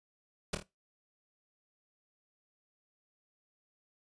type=noise with echo; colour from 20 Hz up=pink; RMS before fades=-32 dBFS; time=0.53-0.55 s; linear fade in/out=5 ms; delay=26 ms; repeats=3; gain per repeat=-6 dB; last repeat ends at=0.628 s; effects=noise-tail reverb RT60 0.2 s tail -18 dB re dry + resampled to 22050 Hz